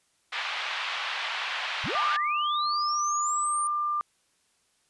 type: band-pass noise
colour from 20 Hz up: white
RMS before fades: -32 dBFS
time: 0.32-2.17 s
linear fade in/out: 10 ms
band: 750 to 3400 Hz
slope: 24 dB/octave
type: linear sweep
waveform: sine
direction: up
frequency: 79.6 to 9190 Hz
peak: -31 dBFS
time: 1.84-3.67 s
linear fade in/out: 0 ms
type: tone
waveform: sine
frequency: 1193 Hz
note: D6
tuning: 27 cents sharp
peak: -25 dBFS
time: 1.95-4.01 s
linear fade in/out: 0 ms
effects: white hiss -69 dBFS RMS until 4.89 s + resampled to 24000 Hz